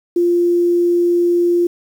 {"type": "tone", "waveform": "sine", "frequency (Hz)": 347.9, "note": "F4", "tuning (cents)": -7, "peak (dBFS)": -11, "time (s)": [0.16, 1.67], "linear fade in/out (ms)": 5, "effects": ["7-bit"]}